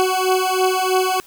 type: beating tone pair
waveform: 20% pulse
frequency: 371.2 / 374.3 Hz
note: F#4 / F#4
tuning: +6 / +20 cents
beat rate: 3.1 Hz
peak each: -14 dBFS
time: 0-1.2 s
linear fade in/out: 0 ms
effects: white hiss -48 dBFS RMS until 1.26 s